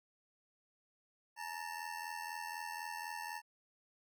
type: ring-modulated tone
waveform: 25% pulse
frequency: 896 Hz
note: A5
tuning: 31 cents sharp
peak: -35 dBFS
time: 1.36-3.42 s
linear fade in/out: 50 ms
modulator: 42 Hz
effects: none